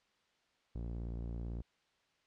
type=tone with low-pass filter; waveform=sawtooth; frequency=58 Hz; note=A#1; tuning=8 cents flat; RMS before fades=-41 dBFS; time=0.75-1.62 s; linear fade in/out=5 ms; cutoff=420 Hz; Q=0.6; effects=white hiss -74 dBFS RMS until 2.26 s + low-pass 4000 Hz 12 dB/octave